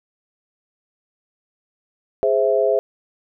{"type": "chord", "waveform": "sine", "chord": "Ab augmented", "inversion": "none", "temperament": "equal", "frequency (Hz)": [415.3, 523.3, 659.3], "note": ["Ab4", "C5", "E5"], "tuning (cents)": [0, 0, 0], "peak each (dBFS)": -19, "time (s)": [2.23, 2.79], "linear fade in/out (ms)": 0, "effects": []}